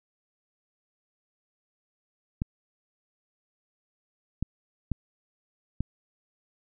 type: clicks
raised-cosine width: 5 ms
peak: -15 dBFS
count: 4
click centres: 2.419 / 4.426 / 4.917 / 5.806 s
effects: none